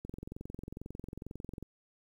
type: click train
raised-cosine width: 3 ms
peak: -29 dBFS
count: 36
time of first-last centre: 0.05-1.627 s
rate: 22.2 Hz
effects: 10-bit